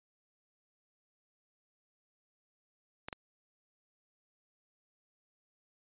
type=clicks; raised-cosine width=0.3 ms; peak=-23 dBFS; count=2; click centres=3.085 / 3.128 s; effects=resampled to 8000 Hz

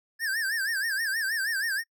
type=tone with vibrato; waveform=square; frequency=1692 Hz; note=G#6; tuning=32 cents sharp; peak=-27 dBFS; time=0.19-1.84 s; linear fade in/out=50 ms; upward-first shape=sine; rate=6.3 Hz; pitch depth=160 cents each way; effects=noise-tail reverb RT60 0.1 s tail -26 dB re dry

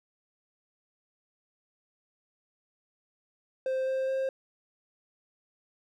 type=tone with pitch steps; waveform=triangle; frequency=523.3 / 527.2 / 531.2 Hz; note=C5 / C5 / C5; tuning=0 / +13 / +26 cents; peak=-25 dBFS; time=3.66-4.29 s; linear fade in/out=2 ms; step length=210 ms; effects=none

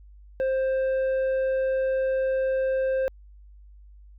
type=tone with tanh clipping; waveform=sine; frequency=527 Hz; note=C5; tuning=12 cents sharp; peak=-23 dBFS; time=0.4-3.08 s; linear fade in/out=0 ms; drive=6 dB; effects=added 50 Hz sine -46 dBFS peak until 4.18 s

